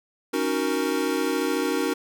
square chord, D# minor seventh, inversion third, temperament equal, 277.2 / 311.1 / 370 / 466.2 Hz, C#4 / D#4 / F#4 / A#4, 0 / 0 / 0 / 0 cents, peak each -29 dBFS, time 0.33-1.94 s, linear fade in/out 10 ms, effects none

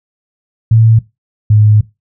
sine tone pair in turn, 112.6 / 106.28 Hz, A2 / G#2, +40 / +40 cents, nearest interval minor second, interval 100 cents, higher first, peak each -4 dBFS, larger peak neither, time 0.71-0.99 / 1.5-1.81 s, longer second, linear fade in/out 5 ms, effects noise-tail reverb RT60 0.2 s tail -18 dB re dry

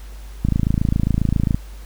click train, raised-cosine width 5 ms, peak -5 dBFS, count 31, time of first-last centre 0.45-1.545 s, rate 27.4 Hz, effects added 50 Hz sine -33 dBFS peak until 1.85 s + pink hiss -47 dBFS RMS until 1.85 s

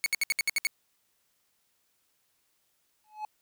sawtooth tone bursts, 2217 Hz, C#7, in tune, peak -20 dBFS, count 8, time 0.04-0.67 s, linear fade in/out 0 ms, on 21 ms, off 66 ms
triangle tone with exponential growth, 853 Hz, G#5, 46 cents sharp, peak -28 dBFS, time 3.04-3.25 s, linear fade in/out 2 ms, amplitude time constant 44 ms
effects white hiss -73 dBFS RMS until 3.41 s

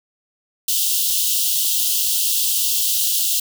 white high-pass noise, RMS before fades -19 dBFS, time 0.68-3.4 s, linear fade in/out 5 ms, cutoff 2800 Hz, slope 96 dB/octave, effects none

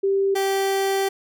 sine / 30% pulse tone pair in turn, 392 / 389.9 Hz, G4 / G4, 0 / -9 cents, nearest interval unison, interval 9 cents, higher first, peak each -17 dBFS, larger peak neither, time 0.03-0.35 / 0.35-1.09 s, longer second, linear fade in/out 10 ms, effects none

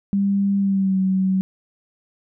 sine tone with pitch glide, 198.6 to 189.19 Hz, G3 to F#3, +23 to +39 cents, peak -16 dBFS, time 0.13-1.41 s, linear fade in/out 0 ms, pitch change -84 cents, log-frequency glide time 0.58-0.99 s, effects none

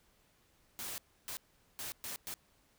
white noise bursts at uneven times, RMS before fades -42 dBFS, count 5, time 0.79-0.98 / 1.28-1.37 / 1.79-1.92 / 2.04-2.16 / 2.27-2.34 s, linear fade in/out 0 ms, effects pink hiss -70 dBFS RMS until 2.78 s

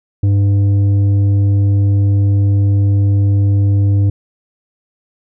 sine tone with tanh clipping, 100 Hz, G2, 35 cents sharp, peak -10 dBFS, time 0.23-4.1 s, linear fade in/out 5 ms, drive 7 dB, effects none

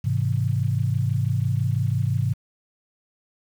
sine chord, Ab augmented, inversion none, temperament just, 103.83 / 129.78 / 162.23 Hz, Ab2 / C3 / E3, 0 / -14 / -27 cents, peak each -23 / -23 / -29 dBFS, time 0.04-2.34 s, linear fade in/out 10 ms, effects 8-bit

